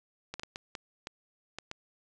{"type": "clicks", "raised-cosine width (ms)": 0.2, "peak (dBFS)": -21, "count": 8, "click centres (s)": [0.34, 0.396, 0.434, 0.559, 0.752, 1.071, 1.586, 1.714], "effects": ["resampled to 22050 Hz"]}